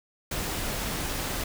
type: noise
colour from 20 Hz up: pink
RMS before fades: -31 dBFS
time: 0.31-1.44 s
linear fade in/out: 5 ms
effects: none